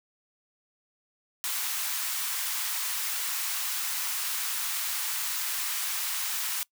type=high-pass noise; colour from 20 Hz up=white; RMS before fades=-31 dBFS; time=1.44-6.63 s; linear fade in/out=0 ms; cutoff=910 Hz; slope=24 dB/octave; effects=noise-tail reverb RT60 0.1 s tail -23 dB re dry